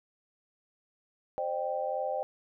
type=chord; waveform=sine; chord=C minor; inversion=none; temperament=equal with one note detuned; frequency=523.3 / 606.6 / 784 Hz; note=C5 / Eb5 / G5; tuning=0 / -44 / 0 cents; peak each=-34 dBFS; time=1.38-2.23 s; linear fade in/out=0 ms; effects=none